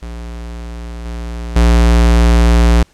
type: tone with level steps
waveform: square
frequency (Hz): 58.27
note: A#1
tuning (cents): 0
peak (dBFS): -25 / -22 / -7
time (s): 0.02-2.83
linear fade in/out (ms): 5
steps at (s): 1.05 / 1.56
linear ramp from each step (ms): 2
effects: pink hiss -51 dBFS RMS until 2.93 s + low-pass 9000 Hz 12 dB/octave